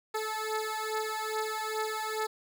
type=beating tone pair; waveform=15% pulse; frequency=433.4 / 435.8 Hz; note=A4 / A4; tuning=-26 / -17 cents; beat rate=2.4 Hz; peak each=-28 dBFS; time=0.14-2.27 s; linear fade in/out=10 ms; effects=none